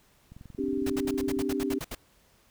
click train, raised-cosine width 5 ms, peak -34 dBFS, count 25, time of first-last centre 0.32-1.416 s, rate 21.9 Hz
sine chord, C suspended second, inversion none, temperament just, 261.6 / 294.3 / 392.4 Hz, C4 / D4 / G4, 0 / +4 / +2 cents, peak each -31 dBFS, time 0.58-1.79 s, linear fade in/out 10 ms
pink noise bursts, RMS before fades -36 dBFS, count 11, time 0.86-1.95 s, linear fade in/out 5 ms, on 40 ms, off 65 ms
effects pink hiss -63 dBFS RMS until 2.5 s

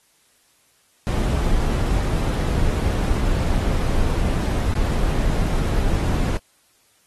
brown noise with dropouts, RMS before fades -20 dBFS, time 1.07-6.37 s, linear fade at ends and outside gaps 0 ms, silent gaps 4.736-4.753 s, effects white hiss -60 dBFS RMS until 7.06 s + AAC 32 kbps

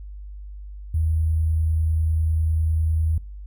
sine tone with sample-and-hold, 80 Hz, D#2, 49 cents sharp, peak -18 dBFS, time 0.94-3.18 s, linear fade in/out 5 ms, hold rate 11025 Hz, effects noise-tail reverb RT60 0.4 s tail -24 dB re dry + added 50 Hz sine -34 dBFS peak until 3.46 s

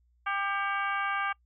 harmonic tone with a mistuned harmonic, 397.3 Hz, G4, 23 cents sharp, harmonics 2 / 3 / 4 / 5 / 6 / 7 / 8, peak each -35 / -31 / -33 / -45 / -37 / -42 / -49 dBFS, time 0.26-1.33 s, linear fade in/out 10 ms, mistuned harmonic 6, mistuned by -84 cents, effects noise-tail reverb RT60 0.1 s tail -26 dB re dry + added 60 Hz sine -64 dBFS peak until 1.45 s

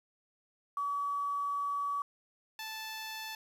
sine / 10% pulse tone pair in turn, 1139 / 877.1 Hz, C#6 / A5, +47 / -6 cents, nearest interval perfect fourth, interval 453 cents, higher first, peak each -31 / -31 dBFS, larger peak neither, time 0.77-2.02 / 2.59-3.35 s, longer first, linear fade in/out 2 ms, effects resampled to 32000 Hz + 10-bit

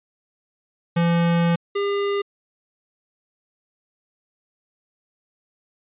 square tone pair in turn, 170 / 402.6 Hz, F3 / G4, -46 / +46 cents, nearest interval octave + minor third, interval 1492 cents, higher second, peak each -17 / -21 dBFS, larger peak first, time 0.96-1.56 / 1.75-2.22 s, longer first, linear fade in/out 10 ms, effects resampled to 8000 Hz

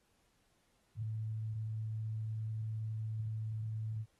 sine tone, 109.7 Hz, A2, 5 cents flat, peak -36 dBFS, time 0.96-4.06 s, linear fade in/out 50 ms, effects pink hiss -75 dBFS RMS until 4.19 s + AAC 32 kbps

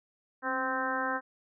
harmonic tone with a mistuned harmonic, 260 Hz, C4, 11 cents flat, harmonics 1 / 2 / 3 / 4 / 5 / 6 / 7, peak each -38 / -37 / -37 / -35 / -37 / -34 / -40 dBFS, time 0.42-1.21 s, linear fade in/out 50 ms, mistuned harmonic 1, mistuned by +44 cents, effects none

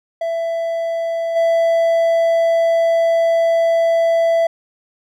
triangle tone with level steps, 665 Hz, E5, 15 cents sharp, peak -16 / -10 dBFS, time 0.21-4.47 s, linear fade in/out 5 ms, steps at 1.35 s, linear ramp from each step 20 ms, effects none

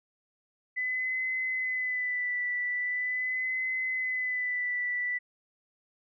sine tone with vibrato, 2003 Hz, B6, 24 cents sharp, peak -28 dBFS, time 0.76-5.19 s, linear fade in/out 20 ms, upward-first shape sine, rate 0.42 Hz, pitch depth 30 cents each way, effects none

